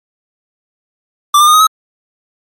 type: tone with pitch steps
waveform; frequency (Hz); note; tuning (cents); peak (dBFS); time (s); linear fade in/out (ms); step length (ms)
square; 1174.7 / 1200.8 / 1227.4 / 1254.7 / 1282.5; D6 / D6 / D#6 / D#6 / E6; 0 / +38 / -24 / +14 / -48; -5; 1.34-1.67; 5; 66
effects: MP3 64 kbps